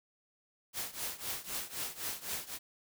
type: noise with tremolo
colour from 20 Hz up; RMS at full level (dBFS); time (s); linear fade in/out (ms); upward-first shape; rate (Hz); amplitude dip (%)
white; -36; 0.73-2.59; 50; triangle; 3.9; 90
effects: none